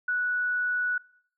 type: tone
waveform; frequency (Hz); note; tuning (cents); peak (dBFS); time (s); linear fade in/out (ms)
sine; 1474; F#6; -7; -24; 0.08-0.98; 5
effects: noise-tail reverb RT60 0.6 s tail -22 dB re dry